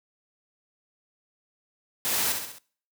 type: noise with echo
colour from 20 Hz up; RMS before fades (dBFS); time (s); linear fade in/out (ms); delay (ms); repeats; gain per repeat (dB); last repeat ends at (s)
white; -27; 2.05-2.32; 0; 66; 4; -5; 2.584
effects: noise-tail reverb RT60 0.5 s tail -23 dB re dry + high-pass 100 Hz 12 dB/octave